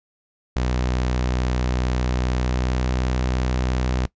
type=tone with pitch glide; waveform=sawtooth; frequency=62.3 to 62.95 Hz; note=B1 to B1; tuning=+16 to +34 cents; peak=-16 dBFS; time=0.56-4.06 s; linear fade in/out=0 ms; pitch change=+18 cents; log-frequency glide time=2.36-2.85 s; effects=noise-tail reverb RT60 0.1 s tail -20 dB re dry + resampled to 16000 Hz